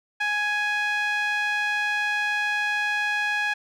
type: tone with band-pass filter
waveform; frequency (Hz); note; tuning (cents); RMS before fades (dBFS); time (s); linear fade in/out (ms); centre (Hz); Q
sawtooth; 833; G#5; +5; -25; 0.2-3.54; 10; 2000; 3
effects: none